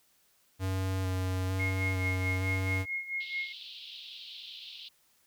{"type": "tone with vibrato", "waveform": "square", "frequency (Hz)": 93.8, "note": "F#2", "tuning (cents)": 24, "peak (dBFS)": -30, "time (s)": [0.59, 2.86], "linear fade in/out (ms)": 50, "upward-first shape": "square", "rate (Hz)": 1.1, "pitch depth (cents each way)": 14}
{"type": "tone with tremolo", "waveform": "sine", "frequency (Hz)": 2154, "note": "C7", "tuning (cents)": 50, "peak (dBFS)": -30, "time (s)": [1.59, 3.53], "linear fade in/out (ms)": 10, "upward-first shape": "sine", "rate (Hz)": 4.6, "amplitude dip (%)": 75}
{"type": "band-pass noise", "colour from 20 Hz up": "white", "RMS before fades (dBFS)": -46, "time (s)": [3.2, 4.89], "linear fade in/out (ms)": 10, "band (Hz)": [2900, 4100], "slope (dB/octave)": 48}
{"effects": ["white hiss -68 dBFS RMS until 5.26 s"]}